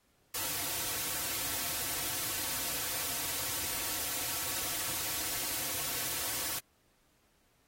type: noise with comb filter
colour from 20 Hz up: white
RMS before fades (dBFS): -35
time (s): 0.34-6.59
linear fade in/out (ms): 5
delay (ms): 4.9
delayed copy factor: -0.95
effects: pink hiss -71 dBFS RMS until 7.67 s + AAC 48 kbps